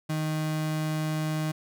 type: tone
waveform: 35% pulse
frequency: 155.56 Hz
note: D#3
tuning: in tune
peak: -25 dBFS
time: 0.09-1.52 s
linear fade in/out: 10 ms
effects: none